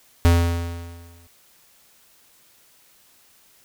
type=tone with exponential decay; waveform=square; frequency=85.3 Hz; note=F2; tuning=40 cents flat; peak=-11 dBFS; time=0.25-1.27 s; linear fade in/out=0 ms; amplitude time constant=220 ms; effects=white hiss -56 dBFS RMS until 3.64 s